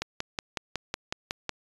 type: click train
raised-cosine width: 0.2 ms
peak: -12 dBFS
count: 9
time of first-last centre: 0.02-1.493 s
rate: 5.43 Hz
effects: resampled to 24000 Hz